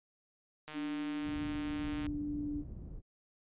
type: click train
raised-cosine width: 0.3 ms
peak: -30 dBFS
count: 213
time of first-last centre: 0.68-2.066 s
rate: 153 Hz
type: tone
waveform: sine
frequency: 293.7 Hz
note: D4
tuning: in tune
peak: -35 dBFS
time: 0.73-2.64 s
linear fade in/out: 50 ms
type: low-pass noise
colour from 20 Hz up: pink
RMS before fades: -45 dBFS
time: 1.22-3.02 s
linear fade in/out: 50 ms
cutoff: 200 Hz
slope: 12 dB/octave
effects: resampled to 8000 Hz